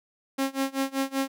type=tone with tremolo; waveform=sawtooth; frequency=270 Hz; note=C#4; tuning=45 cents flat; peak=-19 dBFS; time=0.38-1.28 s; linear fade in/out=10 ms; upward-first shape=sine; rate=5.2 Hz; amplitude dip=95%; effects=none